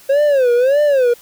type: tone with vibrato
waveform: triangle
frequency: 533 Hz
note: C5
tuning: 32 cents sharp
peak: -8 dBFS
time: 0.09-1.14 s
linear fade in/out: 10 ms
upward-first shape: sine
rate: 1.7 Hz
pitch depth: 190 cents each way
effects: white hiss -44 dBFS RMS until 1.21 s